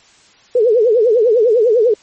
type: tone with vibrato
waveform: sine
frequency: 459.2 Hz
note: A#4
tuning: 26 cents flat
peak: -8 dBFS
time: 0.55-1.94 s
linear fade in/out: 5 ms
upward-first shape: triangle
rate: 10 Hz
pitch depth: 210 cents each way
effects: white hiss -48 dBFS RMS until 2.02 s + MP3 32 kbps